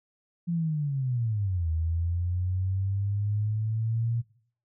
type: linear two-way sweep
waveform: sine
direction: down then up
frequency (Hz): 174.61 to 79.6 to 117.8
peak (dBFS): -25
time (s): 0.47-4.22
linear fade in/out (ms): 20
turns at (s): 1.7
effects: noise-tail reverb RT60 0.5 s tail -18 dB re dry